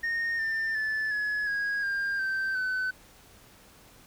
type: tone with pitch steps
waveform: sine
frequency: 1845 / 1793.5 / 1743.5 / 1694.8 / 1647.5 / 1601.5 / 1556.8 / 1513.4 Hz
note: A#6 / A6 / A6 / G#6 / G#6 / G6 / G6 / F#6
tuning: -18 / +33 / -16 / +35 / -14 / +37 / -12 / +39 cents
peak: -24 dBFS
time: 0.03-2.91 s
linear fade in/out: 10 ms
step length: 360 ms
effects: tanh soft clip ceiling -26 dBFS + pink hiss -55 dBFS RMS until 4.06 s